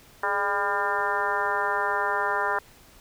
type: harmonic tone with a mistuned harmonic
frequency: 200 Hz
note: G3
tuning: 35 cents sharp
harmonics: 2 / 3 / 4 / 5 / 6 / 7 / 8 / 9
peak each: -33 / -34 / -31 / -28 / -33 / -30 / -33 / -32 dBFS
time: 0.23-2.59 s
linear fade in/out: 5 ms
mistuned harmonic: 2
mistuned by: +70 cents
effects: pink hiss -53 dBFS RMS until 3 s